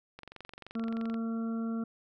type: click train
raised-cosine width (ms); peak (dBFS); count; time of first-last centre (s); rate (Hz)
0.3; -29; 23; 0.19-1.142; 23.1
type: harmonic tone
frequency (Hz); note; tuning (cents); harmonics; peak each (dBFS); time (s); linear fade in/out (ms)
227.2; A#3; -44; 1 / 2 / 3 / 5 / 6; -31 / -44 / -49 / -53 / -48; 0.75-1.84; 5
effects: none